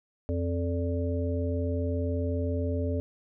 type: harmonic tone with a mistuned harmonic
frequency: 87.31 Hz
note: F2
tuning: in tune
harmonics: 1 / 3 / 5 / 7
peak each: -28 / -33 / -35 / -36 dBFS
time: 0.29-3 s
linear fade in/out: 0 ms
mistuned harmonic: 7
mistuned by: -79 cents
effects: none